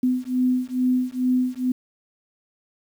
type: beating tone pair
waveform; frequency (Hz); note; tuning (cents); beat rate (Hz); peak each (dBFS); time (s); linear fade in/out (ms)
sine; 251.8 / 254.1; B3 / B3; +34 / +49; 2.3; -22; 0.03-1.72; 5
effects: 8-bit